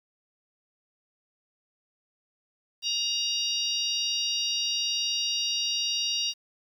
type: harmonic tone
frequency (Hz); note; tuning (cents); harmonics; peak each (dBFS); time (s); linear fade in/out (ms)
941; A#5; +16; 3 / 4 / 5 / 6; -30 / -31 / -32 / -33; 2.82-6.34; 50
effects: 9-bit